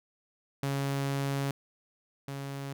sawtooth tone pair in turn, 138.59 / 138.59 Hz, C#3 / C#3, 0 / 0 cents, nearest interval unison, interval 0 cents, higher neither, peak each -25 / -32 dBFS, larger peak first, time 0.63-1.51 / 2.28-2.73 s, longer first, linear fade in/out 2 ms, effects none

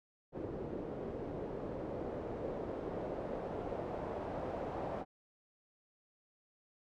white noise with low-pass filter sweep, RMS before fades -41 dBFS, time 0.32-5.05 s, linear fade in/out 50 ms, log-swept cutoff 410 to 650 Hz, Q 1.8, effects none

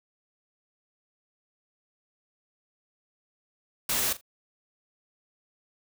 white noise with echo, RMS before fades -27 dBFS, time 3.89-4.13 s, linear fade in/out 5 ms, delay 41 ms, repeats 2, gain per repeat -15 dB, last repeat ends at 4.212 s, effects none

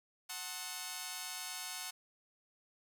5% pulse chord, F# diminished seventh, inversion none, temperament just, 740 / 888 / 1065.6 / 1278.7 Hz, F#5 / A5 / C6 / Eb6, 0 / +16 / +31 / +47 cents, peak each -34 / -36 / -36 / -38 dBFS, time 0.29-1.91 s, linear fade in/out 10 ms, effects none

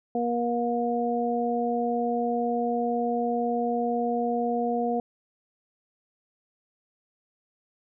harmonic tone, 238 Hz, A#3, 36 cents sharp, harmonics 1 / 2 / 3, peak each -28 / -28 / -28 dBFS, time 0.15-5 s, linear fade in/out 2 ms, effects none

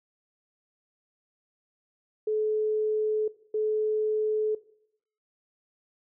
sine tone pair in turn, 430 / 430 Hz, A4 / A4, -40 / -40 cents, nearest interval unison, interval 0 cents, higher neither, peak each -24 dBFS, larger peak neither, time 2.27-3.28 / 3.54-4.55 s, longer neither, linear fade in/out 5 ms, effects noise-tail reverb RT60 0.7 s tail -18 dB re dry

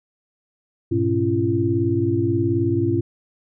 sine tone cluster, 102.3 / 121 / 276.8 / 340.7 Hz, G#2 / B2 / C#4 / F4, -26 / -35 / -2 / -43 cents, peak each -23 / -25 / -25 / -20 dBFS, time 0.91-3.01 s, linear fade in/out 10 ms, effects none

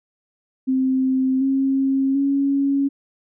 sine tone with pitch steps, 261.6 / 269.4 / 277.5 Hz, C4 / C#4 / C#4, 0 / -49 / +2 cents, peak -16 dBFS, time 0.67-2.89 s, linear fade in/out 20 ms, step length 740 ms, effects none

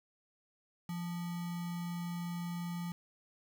sine tone with sample-and-hold, 172.8 Hz, F3, 18 cents flat, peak -36 dBFS, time 0.89-2.92 s, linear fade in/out 2 ms, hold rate 1050 Hz, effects none

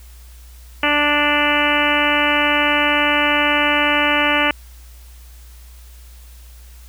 harmonic tone, 293.7 Hz, D4, in tune, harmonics 1 / 2 / 3 / 4 / 5 / 6 / 7 / 8 / 9 / 10, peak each -23 / -23 / -23 / -23 / -23 / -23 / -23 / -23 / -23 / -23 dBFS, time 0.83-4.51 s, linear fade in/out 2 ms, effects added 60 Hz sine -38 dBFS peak until 6.88 s + white hiss -49 dBFS RMS until 6.88 s

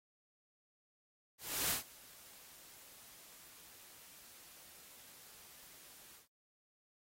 white noise with ADSR envelope, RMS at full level -34 dBFS, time 1.38-6.28 s, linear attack 320 ms, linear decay 130 ms, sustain -24 dB, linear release 130 ms, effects AAC 48 kbps

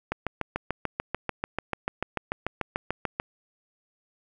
click train, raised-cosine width 0.5 ms, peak -12 dBFS, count 22, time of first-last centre 0.12-3.199 s, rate 6.82 Hz, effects 9-bit

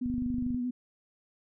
sine tone with vibrato, 246.9 Hz, B3, in tune, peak -29 dBFS, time 0.01-0.71 s, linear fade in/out 10 ms, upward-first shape sine, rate 11 Hz, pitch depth 31 cents each way
click train, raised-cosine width 5 ms, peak -27 dBFS, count 13, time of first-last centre 0.06-0.546 s, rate 24.7 Hz
effects none

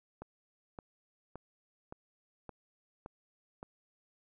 click train, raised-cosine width 1 ms, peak -30 dBFS, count 7, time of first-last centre 0.22-3.629 s, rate 1.76 Hz, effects none

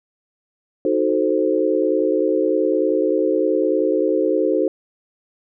sine chord, D# diminished seventh, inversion none, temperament equal, 311.1 / 370 / 440 / 523.3 Hz, D#4 / F#4 / A4 / C5, 0 / 0 / 0 / 0 cents, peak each -21 dBFS, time 0.85-4.68 s, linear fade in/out 2 ms, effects none

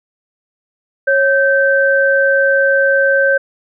sine tone pair together, 549 / 1552.8 Hz, C#5 / G6, -17 / -17 cents, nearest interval octave + tritone, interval 1800 cents, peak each -12 dBFS, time 1.07-3.38 s, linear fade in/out 10 ms, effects none

